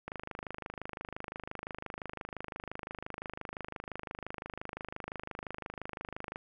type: click train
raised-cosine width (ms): 0.5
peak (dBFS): -24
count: 163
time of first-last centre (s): 0.08-6.359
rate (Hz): 25.8
effects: none